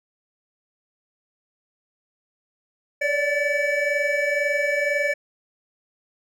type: tone cluster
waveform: triangle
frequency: 567 / 589 / 1755 / 2284 Hz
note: C#5 / D5 / A6 / D7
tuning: +39 / +5 / -5 / -49 cents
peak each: -24 dBFS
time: 3.01-5.14 s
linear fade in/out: 10 ms
effects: none